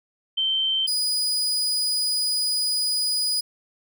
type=tone pair in turn; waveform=sine / 35% pulse; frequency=3112 / 4940 Hz; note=G7 / D#8; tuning=-13 / -13 cents; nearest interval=minor sixth; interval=800 cents; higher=second; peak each=-20 dBFS; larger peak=neither; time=0.37-0.87 / 0.87-3.41 s; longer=second; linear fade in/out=10 ms; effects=none